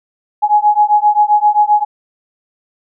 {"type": "beating tone pair", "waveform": "sine", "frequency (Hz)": [834, 841.6], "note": ["G#5", "G#5"], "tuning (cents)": [7, 23], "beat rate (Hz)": 7.6, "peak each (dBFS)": -11, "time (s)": [0.42, 1.85], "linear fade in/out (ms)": 20, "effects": []}